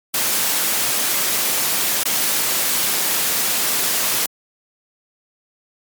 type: noise with dropouts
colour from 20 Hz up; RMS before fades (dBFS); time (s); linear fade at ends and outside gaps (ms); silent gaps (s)
white; -19; 0.14-4.26; 2; 2.034-2.055
effects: high-pass 150 Hz 12 dB/octave + MP3 96 kbps